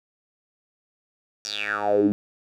10% pulse tone with band-pass filter sweep, 103.8 Hz, G#2, in tune, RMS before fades -23 dBFS, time 1.45-2.12 s, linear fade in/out 0 ms, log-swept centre 5700 to 220 Hz, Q 7.5, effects none

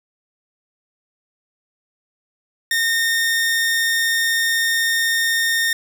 sawtooth tone, 1832 Hz, A#6, 31 cents flat, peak -13 dBFS, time 2.71-5.73 s, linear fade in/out 2 ms, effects 9-bit

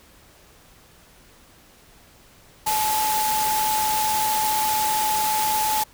sine tone in noise, 862 Hz, A5, 36 cents flat, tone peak -21 dBFS, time 2.66-5.84 s, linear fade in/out 10 ms, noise white, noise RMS -26 dBFS, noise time 2.66-5.84 s, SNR +2 dB, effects pink hiss -52 dBFS RMS until 5.93 s

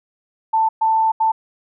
sine tone bursts at uneven times, 887 Hz, A5, 14 cents sharp, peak -13 dBFS, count 3, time 0.53-0.69 / 0.81-1.12 / 1.2-1.32 s, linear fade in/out 10 ms, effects none

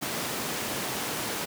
pink high-pass noise, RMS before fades -32 dBFS, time 0.01-1.46 s, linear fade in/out 20 ms, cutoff 170 Hz, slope 12 dB/octave, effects none

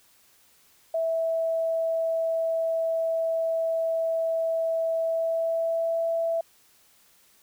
sine tone with pitch glide, 655 to 663 Hz, E5 to E5, -11 to +10 cents, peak -23 dBFS, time 0.94-6.41 s, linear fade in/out 5 ms, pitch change +21 cents, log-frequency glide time 4.98-6.06 s, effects white hiss -60 dBFS RMS until 7.42 s

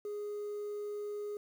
sine tone, 414.6 Hz, G#4, 3 cents flat, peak -34 dBFS, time 0.05-1.37 s, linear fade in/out 2 ms, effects tanh soft clip ceiling -36 dBFS + 10-bit

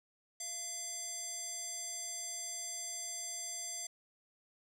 square tone with band-pass filter, 683 Hz, F5, 39 cents flat, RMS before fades -42 dBFS, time 0.4-3.87 s, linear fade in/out 5 ms, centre 7100 Hz, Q 5.1, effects none

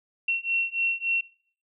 sine beating tone pair, 2721 / 2724.5 Hz, F7 / F7, -46 / -44 cents, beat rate 3.5 Hz, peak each -27 dBFS, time 0.28-1.21 s, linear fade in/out 5 ms, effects noise-tail reverb RT60 0.5 s tail -19 dB re dry

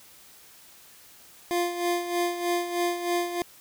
25% pulse tone with tremolo, 349.2 Hz, F4, in tune, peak -19 dBFS, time 1.51-3.42 s, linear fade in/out 0 ms, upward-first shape sine, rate 3.2 Hz, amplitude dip 65%, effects white hiss -52 dBFS RMS until 3.6 s

